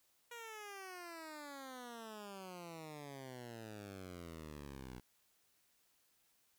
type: exponential sweep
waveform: 10% pulse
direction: down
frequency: 480.1 to 60.9 Hz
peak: -40 dBFS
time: 0.31-5 s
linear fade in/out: 5 ms
effects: white hiss -75 dBFS RMS until 6.58 s